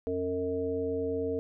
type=harmonic tone with a mistuned harmonic; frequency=91 Hz; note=F#2; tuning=28 cents flat; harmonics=1 / 3 / 5 / 7; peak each=-40 / -35 / -30 / -40 dBFS; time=0.07-1.39 s; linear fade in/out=0 ms; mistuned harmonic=1; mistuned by=-31 cents; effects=none